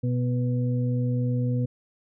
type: harmonic tone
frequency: 123.47 Hz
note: B2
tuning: in tune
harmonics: 1 / 2 / 4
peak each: -23 / -29 / -35 dBFS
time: 0.03-1.66 s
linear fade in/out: 10 ms
effects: none